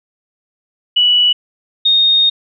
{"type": "tone pair in turn", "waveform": "sine", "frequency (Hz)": [2947, 3701], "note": ["F#7", "A#7"], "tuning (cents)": [-8, -13], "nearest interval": "major third", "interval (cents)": 395, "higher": "second", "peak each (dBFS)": -8, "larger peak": "neither", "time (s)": [[0.96, 1.33], [1.85, 2.3]], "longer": "second", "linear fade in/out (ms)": 10, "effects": []}